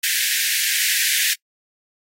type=high-pass noise; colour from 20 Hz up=pink; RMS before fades=-20 dBFS; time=0.03-1.34 s; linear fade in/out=10 ms; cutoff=1600 Hz; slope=96 dB/octave; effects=noise-tail reverb RT60 0.1 s tail -24 dB re dry + AAC 48 kbps